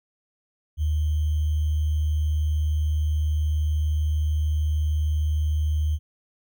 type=tone with sample-and-hold; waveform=sine; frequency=76.6 Hz; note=D#2; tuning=27 cents flat; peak=-20 dBFS; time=0.77-5.99 s; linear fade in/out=50 ms; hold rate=3150 Hz; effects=none